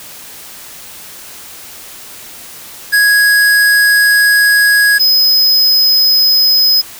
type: tone pair in turn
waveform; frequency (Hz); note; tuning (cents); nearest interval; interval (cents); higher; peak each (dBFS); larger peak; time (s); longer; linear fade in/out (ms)
square; 1661 / 5060; G#6 / D#8; 0 / +28; octave + perfect fifth; 1928; second; -7; neither; 2.92-4.99 / 4.99-6.82; first; 20
effects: white hiss -32 dBFS RMS until 6.99 s